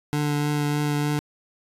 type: tone with vibrato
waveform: 25% pulse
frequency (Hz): 147.3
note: D3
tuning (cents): +6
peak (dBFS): -18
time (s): 0.13-1.19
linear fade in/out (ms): 0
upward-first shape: triangle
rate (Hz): 3.3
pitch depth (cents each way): 14
effects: resampled to 32000 Hz